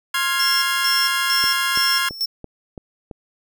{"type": "chord", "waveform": "25% pulse", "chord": "F minor", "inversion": "second", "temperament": "equal with one note detuned", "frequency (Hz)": [1058.1, 1396.9, 1661.2], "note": ["C6", "F6", "Ab6"], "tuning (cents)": [19, 0, 0], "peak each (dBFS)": [-20, -20, -19], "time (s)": [0.14, 2.09], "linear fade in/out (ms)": 5}
{"type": "tone with tremolo", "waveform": "square", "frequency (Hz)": 5400, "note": "E8", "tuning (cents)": 41, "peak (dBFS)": -19, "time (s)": [0.39, 2.26], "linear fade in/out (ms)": 10, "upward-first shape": "square", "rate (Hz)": 2.2, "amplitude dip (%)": 80}
{"type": "click train", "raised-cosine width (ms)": 2, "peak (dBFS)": -20, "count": 6, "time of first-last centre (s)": [1.44, 3.112], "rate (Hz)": 2.99}
{"effects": []}